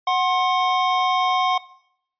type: tone pair together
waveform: square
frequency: 740 / 1063.3 Hz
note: F#5 / C6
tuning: 0 / +28 cents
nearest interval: tritone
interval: 628 cents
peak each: -21 / -21 dBFS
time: 0.07-1.58 s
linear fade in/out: 5 ms
effects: noise-tail reverb RT60 0.7 s tail -19 dB re dry + resampled to 11025 Hz